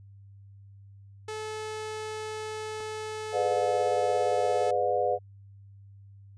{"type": "tone", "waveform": "sawtooth", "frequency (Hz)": 432.6, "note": "A4", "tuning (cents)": -29, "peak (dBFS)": -30, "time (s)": [1.28, 4.71], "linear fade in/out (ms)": 5}
{"type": "click", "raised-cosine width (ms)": 1, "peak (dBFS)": -33, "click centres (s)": 2.805}
{"type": "chord", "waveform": "sine", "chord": "G# diminished seventh", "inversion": "none", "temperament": "just", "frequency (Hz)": [415.3, 498.4, 598, 717.6], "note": ["G#4", "B4", "D5", "F5"], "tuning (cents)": [0, 16, 31, 47], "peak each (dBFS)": [-32, -28, -30, -28], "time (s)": [3.32, 5.19], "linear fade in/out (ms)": 50}
{"effects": ["added 99 Hz sine -48 dBFS peak until 6.37 s", "resampled to 22050 Hz"]}